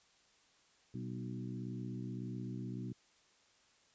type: harmonic tone with a mistuned harmonic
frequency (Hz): 61.7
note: B1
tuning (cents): -1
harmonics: 2 / 3 / 4 / 5 / 6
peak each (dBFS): -43 / -45 / -47 / -49 / -54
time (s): 0.94-2.93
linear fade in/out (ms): 5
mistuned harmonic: 3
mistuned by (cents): +51
effects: white hiss -69 dBFS RMS until 3.94 s + resampled to 16000 Hz